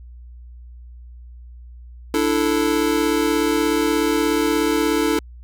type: chord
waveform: square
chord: D suspended second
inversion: none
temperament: just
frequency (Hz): 293.7 / 330.4 / 440.5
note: D4 / E4 / A4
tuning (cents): 0 / +4 / +2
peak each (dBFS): -22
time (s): 2.14-5.19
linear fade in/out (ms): 2
effects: added 60 Hz sine -37 dBFS peak until 5.43 s